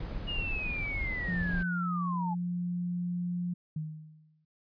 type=noise; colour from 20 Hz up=brown; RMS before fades=-36 dBFS; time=0-1.63 s; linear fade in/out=5 ms
type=linear sweep; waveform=sine; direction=down; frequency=2877 to 829 Hz; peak=-33 dBFS; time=0.27-2.35 s; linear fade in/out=20 ms
type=tone; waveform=sine; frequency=176.3 Hz; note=F3; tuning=17 cents sharp; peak=-30 dBFS; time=1.28-3.54 s; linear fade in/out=10 ms
type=tone with exponential decay; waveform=sine; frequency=155.56 Hz; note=D#3; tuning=in tune; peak=-30 dBFS; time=3.76-4.45 s; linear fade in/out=5 ms; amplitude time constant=150 ms
effects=resampled to 11025 Hz